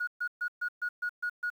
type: tone bursts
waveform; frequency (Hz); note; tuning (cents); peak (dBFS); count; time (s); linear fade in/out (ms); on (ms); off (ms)
sine; 1450; F#6; -35; -28; 8; 0-1.502; 10; 74; 130
effects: tanh soft clip ceiling -25 dBFS + 10-bit